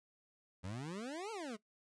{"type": "exponential two-way sweep", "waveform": "25% pulse", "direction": "up then down", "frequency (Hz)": [86.6, 466.2, 202.7], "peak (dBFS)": -38, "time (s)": [0.63, 1.57], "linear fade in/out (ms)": 20, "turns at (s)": 1.31, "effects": ["noise-tail reverb RT60 0.1 s tail -19 dB re dry", "resampled to 22050 Hz"]}